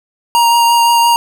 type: tone with vibrato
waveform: square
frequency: 938 Hz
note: A#5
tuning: 11 cents sharp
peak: -8 dBFS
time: 0.35-1.16 s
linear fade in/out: 0 ms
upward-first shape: triangle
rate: 5.8 Hz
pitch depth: 14 cents each way
effects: none